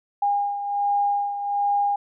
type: beating tone pair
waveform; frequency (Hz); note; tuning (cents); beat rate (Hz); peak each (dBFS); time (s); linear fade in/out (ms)
sine; 811 / 812.3; G#5 / G#5; -41 / -39; 1.3; -21 / -28; 0.22-1.96; 5
effects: none